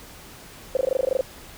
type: tone bursts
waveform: sine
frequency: 523.3 Hz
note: C5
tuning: in tune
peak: -17 dBFS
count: 12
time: 0.75-1.21 s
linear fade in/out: 2 ms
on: 20 ms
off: 20 ms
effects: pink hiss -44 dBFS RMS until 1.57 s